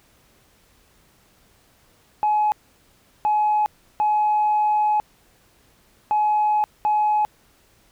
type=tone bursts at uneven times; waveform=sine; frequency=846 Hz; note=G#5; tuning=32 cents sharp; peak=-15 dBFS; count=5; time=2.23-2.52 / 3.25-3.66 / 4-5 / 6.11-6.64 / 6.85-7.25 s; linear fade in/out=0 ms; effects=tanh soft clip ceiling -13 dBFS + pink hiss -58 dBFS RMS until 7.91 s